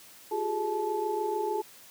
sine tone cluster, 354.7 / 395.6 / 422.1 / 867 Hz, F4 / G4 / G#4 / A5, +27 / +16 / +28 / -26 cents, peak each -35 / -36 / -31 / -32 dBFS, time 0.31-1.62 s, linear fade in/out 10 ms, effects white hiss -52 dBFS RMS until 1.9 s + high-pass 100 Hz 12 dB/octave

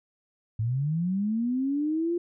sine linear sweep, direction up, 105.5 to 351.3 Hz, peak -24 dBFS, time 0.59-2.18 s, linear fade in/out 5 ms, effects none

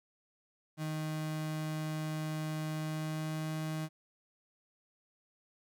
35% pulse tone with pitch glide, 155.56 to 156.91 Hz, D#3 to D#3, 0 to +15 cents, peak -33 dBFS, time 0.77-3.89 s, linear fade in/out 50 ms, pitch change +15 cents, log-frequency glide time 2.71-3.51 s, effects 12-bit

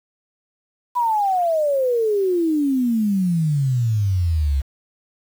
sine exponential sweep, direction down, 996 to 66 Hz, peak -16 dBFS, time 0.95-4.62 s, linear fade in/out 20 ms, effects 7-bit

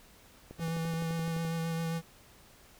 click train, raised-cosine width 2 ms, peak -31 dBFS, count 12, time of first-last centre 0.51-1.45 s, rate 11.7 Hz
square tone with vibrato, 164.81 Hz, E3, in tune, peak -32 dBFS, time 0.58-2.02 s, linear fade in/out 50 ms, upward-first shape sine, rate 7.5 Hz, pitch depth 17 cents each way
effects pink hiss -58 dBFS RMS until 2.79 s

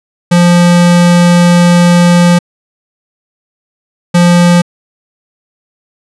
square tone bursts at uneven times, 174.61 Hz, F3, in tune, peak -4 dBFS, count 2, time 0.31-2.39 / 4.14-4.62 s, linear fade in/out 10 ms, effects resampled to 24000 Hz

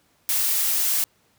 blue noise, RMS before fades -22 dBFS, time 0.29-1.04 s, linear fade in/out 0 ms, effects pink hiss -63 dBFS RMS until 1.38 s + high-pass 80 Hz 12 dB/octave

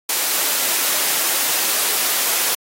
white high-pass noise, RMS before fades -19 dBFS, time 0.09-2.55 s, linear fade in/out 5 ms, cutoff 340 Hz, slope 12 dB/octave, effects AAC 48 kbps

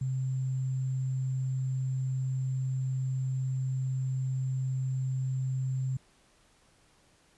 sine tone with sample-and-hold, 131.2 Hz, C3, 5 cents sharp, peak -28 dBFS, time 0.01-5.97 s, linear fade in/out 5 ms, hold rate 7350 Hz, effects pink hiss -64 dBFS RMS until 7.37 s + resampled to 24000 Hz

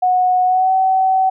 sine tone with pitch glide, 733 to 758.8 Hz, F#5 to F#5, -16 to +43 cents, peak -11 dBFS, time 0.02-1.3 s, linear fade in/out 10 ms, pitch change +59 cents, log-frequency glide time 0.45-0.73 s, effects none

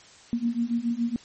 sine beating tone pair, 231.4 / 238.5 Hz, A#3 / A#3, -13 / +40 cents, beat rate 7.1 Hz, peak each -27 / -26 dBFS, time 0.33-1.16 s, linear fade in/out 0 ms, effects white hiss -51 dBFS RMS until 1.24 s + MP3 32 kbps

